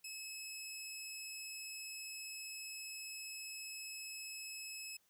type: tone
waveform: 15% pulse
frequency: 2585 Hz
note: E7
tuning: 34 cents flat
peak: -38 dBFS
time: 0.04-4.97 s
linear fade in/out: 5 ms
effects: white hiss -75 dBFS RMS until 5.09 s